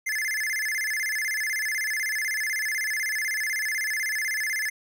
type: tone with vibrato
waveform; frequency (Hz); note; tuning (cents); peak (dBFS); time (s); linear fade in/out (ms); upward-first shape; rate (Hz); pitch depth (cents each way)
square; 1900; A#6; +33; -26; 0.06-4.7; 10; square; 16; 160
effects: none